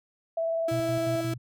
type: tone with vibrato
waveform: sine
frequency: 659.3 Hz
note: E5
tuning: in tune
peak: -25 dBFS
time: 0.37-1.21 s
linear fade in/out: 5 ms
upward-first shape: sine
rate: 20 Hz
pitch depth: 17 cents each way
type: tone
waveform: 35% pulse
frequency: 329.6 Hz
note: E4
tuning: in tune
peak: -28 dBFS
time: 0.68-1.34 s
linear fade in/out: 5 ms
type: tone with tremolo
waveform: sine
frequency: 122.7 Hz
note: B2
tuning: 11 cents flat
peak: -29 dBFS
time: 0.71-1.38 s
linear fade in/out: 10 ms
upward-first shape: square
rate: 5.6 Hz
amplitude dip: 60%
effects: none